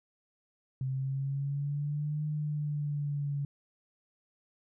sine linear two-way sweep, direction up then down, 130.81 to 151.7 to 141.5 Hz, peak -30 dBFS, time 0.81-3.45 s, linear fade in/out 2 ms, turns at 2.25 s, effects none

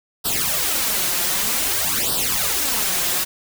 white noise with flanger, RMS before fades -21 dBFS, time 0.24-3.25 s, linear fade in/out 20 ms, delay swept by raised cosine 0.22 to 5.72 ms, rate 0.53 Hz, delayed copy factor +0.8, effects none

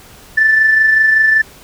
sine tone with amplitude modulation, 1760 Hz, A6, in tune, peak -5 dBFS, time 0.37-1.42 s, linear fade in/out 10 ms, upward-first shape sine, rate 25.3 Hz, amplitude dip 40%, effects tanh soft clip ceiling -1 dBFS + pink hiss -40 dBFS RMS until 1.63 s

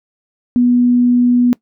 sine tone, 244.6 Hz, B3, 16 cents flat, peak -8 dBFS, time 0.56-1.53 s, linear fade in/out 0 ms, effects noise-tail reverb RT60 0.1 s tail -21 dB re dry

